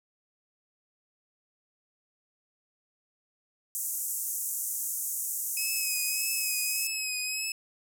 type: band-pass noise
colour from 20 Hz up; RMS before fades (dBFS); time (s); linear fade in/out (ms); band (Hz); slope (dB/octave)
white; -33; 3.75-6.87; 0; 6500 to 15000; 48
type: tone with vibrato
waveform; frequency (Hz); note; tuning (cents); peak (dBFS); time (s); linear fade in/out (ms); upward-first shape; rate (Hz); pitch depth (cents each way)
15% pulse; 2546; D#7; +39; -23; 5.57-7.52; 2; triangle; 1.7; 41
effects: none